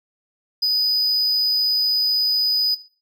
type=tone; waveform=triangle; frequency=4978 Hz; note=D#8; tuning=in tune; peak=-14 dBFS; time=0.62-2.75 s; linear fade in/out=10 ms; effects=noise-tail reverb RT60 0.4 s tail -18 dB re dry + tanh soft clip ceiling -10 dBFS